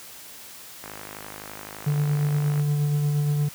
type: click train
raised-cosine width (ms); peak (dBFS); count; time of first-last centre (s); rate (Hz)
0.5; -22; 92; 0.84-2.597; 51.8
type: tone with tremolo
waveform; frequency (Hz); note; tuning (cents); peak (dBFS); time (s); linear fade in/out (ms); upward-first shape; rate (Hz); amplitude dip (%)
triangle; 146.83; D3; 0; -17; 1.86-3.49; 10; sine; 8.5; 25
effects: white hiss -43 dBFS RMS until 3.54 s + high-pass 60 Hz 12 dB/octave